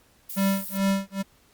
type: noise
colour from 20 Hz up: violet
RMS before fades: -35 dBFS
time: 0.29-0.78 s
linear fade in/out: 10 ms
type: tone with tremolo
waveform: square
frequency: 195.3 Hz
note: G3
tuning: 6 cents flat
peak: -20 dBFS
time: 0.36-1.23 s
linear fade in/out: 20 ms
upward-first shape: sine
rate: 2.4 Hz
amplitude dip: 100%
effects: pink hiss -60 dBFS RMS until 1.53 s + Opus 48 kbps